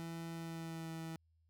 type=tone with pitch glide; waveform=30% pulse; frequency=165.9 to 162.77 Hz; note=E3 to E3; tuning=+11 to -22 cents; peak=-40 dBFS; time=0-1.16 s; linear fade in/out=0 ms; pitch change=-33 cents; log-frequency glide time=0.31-0.91 s; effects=added 81 Hz sine -70 dBFS peak until 1.49 s